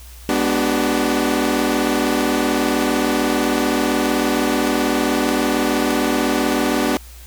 sawtooth chord, G# half-diminished seventh, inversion none, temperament equal with one note detuned, 207.7 / 246.9 / 293.7 / 379.7 Hz, G#3 / B3 / D4 / F#4, 0 / 0 / 0 / +45 cents, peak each -22 / -17 / -16 / -19 dBFS, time 0.29-6.97 s, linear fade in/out 0 ms, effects added 60 Hz sine -37 dBFS peak until 7.26 s + white hiss -44 dBFS RMS until 7.26 s

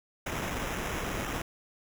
pink noise with sample-and-hold, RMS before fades -34 dBFS, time 0.26-1.42 s, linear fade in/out 5 ms, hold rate 4410 Hz, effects none

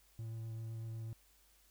triangle tone with vibrato, 112.8 Hz, A2, 44 cents sharp, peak -39 dBFS, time 0.19-1.13 s, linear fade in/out 0 ms, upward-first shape square, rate 7.9 Hz, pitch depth 9 cents each way, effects added 50 Hz sine -70 dBFS peak until 1.7 s + white hiss -69 dBFS RMS until 1.7 s

